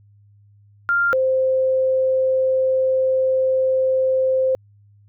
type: tone pair in turn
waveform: sine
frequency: 1395 / 522.5 Hz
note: F6 / C5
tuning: -2 / -2 cents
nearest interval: octave + perfect fourth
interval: 1700 cents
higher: first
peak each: -15 dBFS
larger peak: neither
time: 0.89-1.13 / 1.13-4.55 s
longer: second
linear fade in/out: 0 ms
effects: added 102 Hz sine -49 dBFS peak until 5.08 s